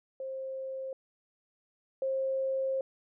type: tone pair in turn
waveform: sine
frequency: 530 / 532.6 Hz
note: C5 / C5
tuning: +22 / +31 cents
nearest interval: unison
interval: 9 cents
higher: second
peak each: -35 / -28 dBFS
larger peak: second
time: 0.2-0.93 / 2.02-2.81 s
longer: second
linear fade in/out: 2 ms
effects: none